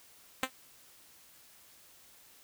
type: tone with exponential decay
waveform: 5% pulse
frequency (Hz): 260.6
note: C4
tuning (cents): -7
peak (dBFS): -14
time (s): 0.43-0.5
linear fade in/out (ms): 1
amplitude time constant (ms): 15
effects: white hiss -59 dBFS RMS until 2.43 s